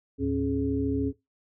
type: tone cluster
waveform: sine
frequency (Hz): 76.1 / 109.7 / 272.8 / 421.3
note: D#2 / A2 / C#4 / G#4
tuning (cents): -38 / -5 / -28 / +25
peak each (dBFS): -33 / -34 / -26 / -31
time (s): 0.18-1.13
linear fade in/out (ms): 50
effects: noise-tail reverb RT60 0.2 s tail -19 dB re dry